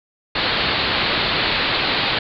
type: low-pass noise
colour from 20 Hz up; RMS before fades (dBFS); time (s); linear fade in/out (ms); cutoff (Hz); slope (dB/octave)
white; -20; 0.35-2.19; 5; 4500; 96
effects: none